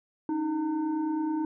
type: tone with frequency modulation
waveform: sine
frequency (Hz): 313.7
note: D#4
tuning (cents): +14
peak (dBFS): -26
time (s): 0.29-1.45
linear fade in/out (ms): 2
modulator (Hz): 598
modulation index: 0.61
effects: none